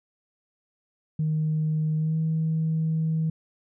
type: tone with pitch glide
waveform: sine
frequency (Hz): 155.56 to 159.66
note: D#3 to D#3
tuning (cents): 0 to +45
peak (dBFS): -21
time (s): 1.19-3.3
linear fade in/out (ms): 5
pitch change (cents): +45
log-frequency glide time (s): 1.97-2.17
effects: tanh soft clip ceiling -18 dBFS